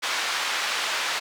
pink band-pass noise, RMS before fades -27 dBFS, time 0.02-1.2 s, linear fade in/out 20 ms, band 1100 to 5100 Hz, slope 12 dB/octave, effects none

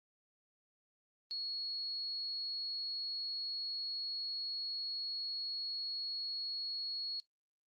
sine tone, 4338 Hz, C#8, 38 cents flat, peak -37 dBFS, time 1.31-7.2 s, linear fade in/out 0 ms, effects noise-tail reverb RT60 0.1 s tail -17 dB re dry + Opus 24 kbps

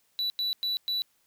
triangle tone bursts at uneven times, 3951 Hz, B7, in tune, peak -25 dBFS, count 4, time 0.19-0.3 / 0.39-0.53 / 0.63-0.77 / 0.88-1.02 s, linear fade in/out 0 ms, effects white hiss -69 dBFS RMS until 1.26 s

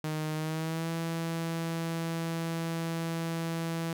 sawtooth tone with pitch glide, 155.1 to 165.27 Hz, D#3 to E3, -5 to +5 cents, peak -27 dBFS, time 0.04-3.93 s, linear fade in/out 2 ms, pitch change +110 cents, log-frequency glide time 0.35-0.89 s, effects none

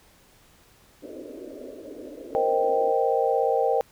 pink band-pass noise, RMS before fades -40 dBFS, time 1.02-2.92 s, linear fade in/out 20 ms, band 250 to 620 Hz, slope 96 dB/octave
sine chord, C minor seventh, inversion third, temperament equal, 466.2 / 523.3 / 622.3 / 784 Hz, Bb4 / C5 / Eb5 / G5, 0 / 0 / 0 / 0 cents, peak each -24 / -25 / -28 / -25 dBFS, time 2.35-3.81 s, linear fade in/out 0 ms
effects pink hiss -57 dBFS RMS until 3.91 s

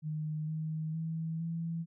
sine tone with pitch steps, 154.1 / 157.2 / 161.9 / 165.9 Hz, D#3 / D#3 / E3 / E3, -16 / +18 / -31 / +11 cents, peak -33 dBFS, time 0.02-1.86 s, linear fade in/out 50 ms, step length 460 ms, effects none

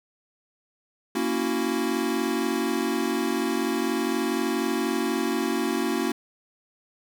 square chord, F# dominant seventh, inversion first, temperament equal, 233.1 / 277.2 / 329.6 / 370 Hz, A#3 / C#4 / E4 / F#4, 0 / 0 / 0 / 0 cents, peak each -30 dBFS, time 1.15-6.12 s, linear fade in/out 5 ms, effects none

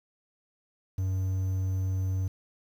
triangle tone with quantisation, 94.2 Hz, F#2, 32 cents sharp, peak -24 dBFS, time 0.98-2.28 s, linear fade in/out 5 ms, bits 9, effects none

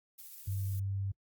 violet noise with tremolo, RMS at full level -48 dBFS, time 0.18-0.8 s, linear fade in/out 10 ms, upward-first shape sine, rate 15 Hz, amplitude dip 25%
sine tone, 98 Hz, G2, in tune, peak -32 dBFS, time 0.47-1.12 s, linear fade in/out 10 ms
effects noise-tail reverb RT60 0.1 s tail -26 dB re dry + Opus 48 kbps

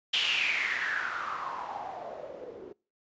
blue noise with low-pass filter sweep, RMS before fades -33 dBFS, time 0.13-2.73 s, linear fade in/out 10 ms, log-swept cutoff 3200 to 380 Hz, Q 6.7, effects noise-tail reverb RT60 0.4 s tail -26 dB re dry + resampled to 16000 Hz

